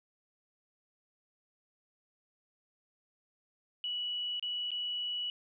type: tone with dropouts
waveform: sine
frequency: 2941 Hz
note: F#7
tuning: 11 cents flat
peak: -33 dBFS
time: 3.84-5.3 s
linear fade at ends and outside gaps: 1 ms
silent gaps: 4.396-4.426 / 4.706-4.716 s
effects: none